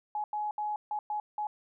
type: tone bursts at uneven times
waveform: sine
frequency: 842 Hz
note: G#5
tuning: 24 cents sharp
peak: -30 dBFS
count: 6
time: 0.15-0.24 / 0.33-0.51 / 0.58-0.76 / 0.91-0.99 / 1.1-1.2 / 1.38-1.47 s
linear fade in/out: 2 ms
effects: none